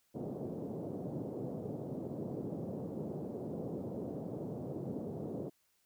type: band-pass noise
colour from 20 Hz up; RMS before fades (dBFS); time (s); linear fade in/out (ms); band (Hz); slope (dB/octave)
pink; -41; 0.14-5.5; 20; 130 to 560; 24
effects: white hiss -75 dBFS RMS until 5.85 s